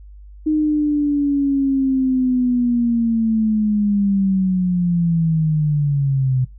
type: linear sweep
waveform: sine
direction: down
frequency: 309.6 to 126.6 Hz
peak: -14 dBFS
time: 0.46-6.45 s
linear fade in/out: 10 ms
effects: noise-tail reverb RT60 0.2 s tail -23 dB re dry + added 50 Hz sine -37 dBFS peak until 6.58 s